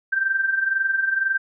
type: tone with amplitude modulation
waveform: sine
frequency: 1568 Hz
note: G6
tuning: in tune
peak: -16 dBFS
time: 0.12-1.38 s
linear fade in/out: 10 ms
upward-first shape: sine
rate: 22 Hz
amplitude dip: 65%
effects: none